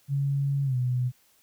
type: tone with pitch glide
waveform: sine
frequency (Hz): 139.7 to 125.18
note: C#3 to B2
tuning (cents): +14 to +24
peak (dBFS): -23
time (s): 0.08-1.12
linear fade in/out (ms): 50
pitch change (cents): -190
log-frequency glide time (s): 0.64-0.76
effects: white hiss -63 dBFS RMS until 1.42 s